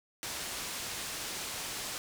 white low-pass noise, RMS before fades -39 dBFS, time 0.23-1.98 s, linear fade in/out 0 ms, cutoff 8400 Hz, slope 12 dB/octave, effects none

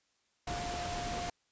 sine tone in noise, 705 Hz, F5, 16 cents sharp, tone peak -38 dBFS, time 0.47-1.3 s, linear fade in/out 5 ms, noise pink, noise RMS -39 dBFS, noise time 0.47-1.3 s, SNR -2 dB, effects white hiss -75 dBFS RMS until 1.51 s + resampled to 16000 Hz

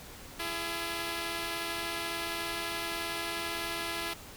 5% pulse tone pair together, 336.6 / 417.9 Hz, E4 / G#4, +36 / +11 cents, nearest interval major third, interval 375 cents, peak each -23 / -28 dBFS, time 0.39-4.14 s, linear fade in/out 10 ms, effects pink hiss -48 dBFS RMS until 4.36 s

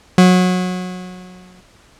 40% pulse tone with exponential decay, 182.5 Hz, F#3, 24 cents flat, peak -4 dBFS, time 0.18-1.61 s, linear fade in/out 2 ms, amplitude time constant 310 ms, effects pink hiss -49 dBFS RMS until 1.99 s + low-pass 8000 Hz 12 dB/octave

